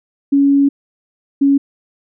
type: tone pair in turn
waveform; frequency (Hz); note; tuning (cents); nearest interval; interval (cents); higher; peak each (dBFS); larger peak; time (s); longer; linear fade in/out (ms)
sine; 279.7 / 278.4; C#4 / C#4; +16 / +8; unison; 8; first; -8; neither; 0.32-0.69 / 1.41-1.58; first; 10
effects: none